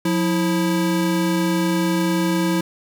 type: tone pair together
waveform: square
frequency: 178.83 / 327.6 Hz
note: F3 / E4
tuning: +41 / -11 cents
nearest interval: minor seventh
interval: 1048 cents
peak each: -21 dBFS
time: 0.05-2.61 s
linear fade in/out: 5 ms
effects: none